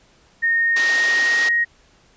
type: tone with pitch glide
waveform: sine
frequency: 1844 to 1878.4 Hz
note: A#6 to A#6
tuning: -19 to +13 cents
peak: -15 dBFS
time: 0.42-1.65 s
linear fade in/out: 20 ms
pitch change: +32 cents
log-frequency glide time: 0.56-1.49 s
type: band-pass noise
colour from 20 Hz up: white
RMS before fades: -28 dBFS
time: 0.76-1.49 s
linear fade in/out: 5 ms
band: 280 to 5900 Hz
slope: 24 dB/octave
effects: pink hiss -55 dBFS RMS until 2.16 s + resampled to 16000 Hz